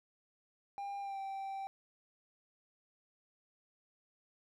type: tone with pitch glide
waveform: triangle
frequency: 800 to 779.9 Hz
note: G5 to G5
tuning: +35 to -9 cents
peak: -37 dBFS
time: 0.78-1.67 s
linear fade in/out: 0 ms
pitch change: -44 cents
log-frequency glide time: 1-1.19 s
effects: none